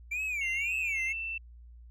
triangle tone with vibrato, 2313 Hz, D7, 27 cents flat, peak -29 dBFS, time 0.11-1.13 s, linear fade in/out 10 ms, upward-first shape sine, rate 1.9 Hz, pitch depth 190 cents each way
sine tone with pitch glide, 2757 to 2672 Hz, F7 to E7, -23 to +23 cents, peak -33 dBFS, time 0.41-1.38 s, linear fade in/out 5 ms, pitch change -54 cents, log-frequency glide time 0.62-0.87 s
effects added 59 Hz sine -48 dBFS peak until 1.9 s

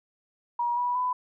sine tone with pitch steps, 956 / 977.2 / 998.9 Hz, A#5 / B5 / B5, +43 / -19 / +19 cents, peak -24 dBFS, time 0.59-1.13 s, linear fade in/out 5 ms, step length 180 ms, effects none

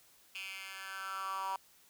10% pulse tone with high-pass filter sweep, 192.3 Hz, G3, 33 cents flat, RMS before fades -41 dBFS, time 0.35-1.56 s, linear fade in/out 2 ms, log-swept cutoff 2600 to 930 Hz, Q 5.8, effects white hiss -64 dBFS RMS until 1.89 s

